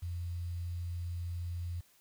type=tone with quantisation; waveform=sine; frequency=86.7 Hz; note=F2; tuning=12 cents flat; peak=-35 dBFS; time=0.02-1.81 s; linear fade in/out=10 ms; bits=10; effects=white hiss -66 dBFS RMS until 2 s